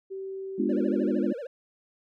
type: tone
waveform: sine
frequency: 385.3 Hz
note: G4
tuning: 30 cents flat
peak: -33 dBFS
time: 0.1-1.14 s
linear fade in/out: 20 ms
type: chord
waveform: sine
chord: G# diminished seventh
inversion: none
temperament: equal with one note detuned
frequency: 207.7 / 246.9 / 296.6 / 349.2 Hz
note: G#3 / B3 / D4 / F4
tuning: 0 / 0 / +17 / 0 cents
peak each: -29 dBFS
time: 0.58-1.33 s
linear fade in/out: 10 ms
type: tone with vibrato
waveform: triangle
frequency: 523.3 Hz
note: C5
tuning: in tune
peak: -32 dBFS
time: 0.69-1.47 s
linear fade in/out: 5 ms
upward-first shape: sine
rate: 13 Hz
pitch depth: 230 cents each way
effects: none